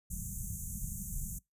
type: band-stop noise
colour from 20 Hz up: pink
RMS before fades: -39 dBFS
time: 0.1-1.39 s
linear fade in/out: 10 ms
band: 210 to 6300 Hz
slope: 96 dB/octave
effects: noise-tail reverb RT60 0.2 s tail -25 dB re dry + resampled to 32000 Hz